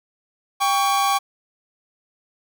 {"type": "tone pair together", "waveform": "45% pulse", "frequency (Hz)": [794, 1122.9], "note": ["G5", "C#6"], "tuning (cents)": [22, 22], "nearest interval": "tritone", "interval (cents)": 600, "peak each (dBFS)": -20, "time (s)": [0.6, 1.19], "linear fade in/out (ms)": 20, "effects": []}